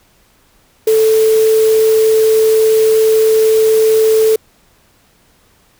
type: tone in noise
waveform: sine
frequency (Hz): 440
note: A4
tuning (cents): 0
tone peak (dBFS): -7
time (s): 0.87-4.36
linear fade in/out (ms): 5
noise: white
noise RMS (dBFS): -25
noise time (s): 0.87-4.36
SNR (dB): +15
effects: pink hiss -52 dBFS RMS until 5.79 s